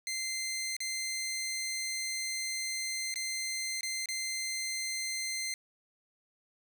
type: tone with dropouts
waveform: 15% pulse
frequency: 2080 Hz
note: C7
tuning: 11 cents flat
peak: -27 dBFS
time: 0.07-5.54 s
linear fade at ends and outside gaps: 1 ms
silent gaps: 0.766-0.804 / 3.141-3.158 / 3.809-3.831 / 4.058-4.087 s
effects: none